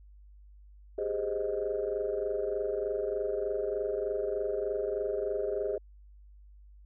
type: chord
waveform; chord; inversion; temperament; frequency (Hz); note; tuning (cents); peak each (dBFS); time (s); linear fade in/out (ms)
sine; Ab major seventh; third; equal; 392 / 415.3 / 523.3 / 622.3; G4 / Ab4 / C5 / Eb5; 0 / 0 / 0 / 0; -35 / -32 / -36 / -35; 0.98-5.78; 5
effects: tanh soft clip ceiling -21 dBFS + added 50 Hz sine -51 dBFS peak until 6.85 s